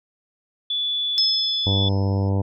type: tone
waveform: sine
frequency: 3450 Hz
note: A7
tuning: 35 cents flat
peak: -21 dBFS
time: 0.7-1.89 s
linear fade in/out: 5 ms
type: tone with exponential decay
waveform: sine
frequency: 5180 Hz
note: E8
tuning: 31 cents flat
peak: -15 dBFS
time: 1.18-2.29 s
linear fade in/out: 0 ms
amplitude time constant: 240 ms
type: harmonic tone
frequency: 98.1 Hz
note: G2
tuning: 2 cents sharp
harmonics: 1 / 2 / 3 / 4 / 5 / 6 / 7 / 8 / 9 / 10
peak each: -19 / -27 / -30 / -34 / -32 / -36 / -39 / -41 / -38 / -44 dBFS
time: 1.66-2.42 s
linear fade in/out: 10 ms
effects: none